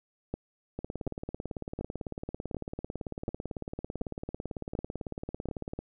two click trains, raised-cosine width 2 ms, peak -19 / -22 dBFS, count 8 / 91, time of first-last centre 0.34-5.487 / 0.79-5.79 s, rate 1.36 / 18 Hz, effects none

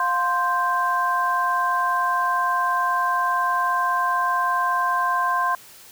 sine tone cluster, 706 / 1045 / 1570 Hz, F5 / C6 / G6, +19 / -2 / +2 cents, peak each -27 / -20 / -26 dBFS, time 0-5.55 s, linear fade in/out 2 ms, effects white hiss -46 dBFS RMS until 5.91 s

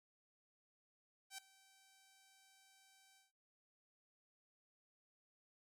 5% pulse tone with ADSR envelope, 774 Hz, G5, 22 cents flat, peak -34 dBFS, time 1.3-3.32 s, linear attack 82 ms, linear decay 4 ms, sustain -22 dB, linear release 150 ms, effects noise-tail reverb RT60 0.3 s tail -18 dB re dry

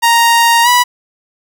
sawtooth tone with pitch glide, 932.3 to 980.9 Hz, A#5 to B5, 0 to -12 cents, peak -3 dBFS, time 0.02-0.84 s, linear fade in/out 20 ms, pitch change +88 cents, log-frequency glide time 0.63-0.68 s, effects none

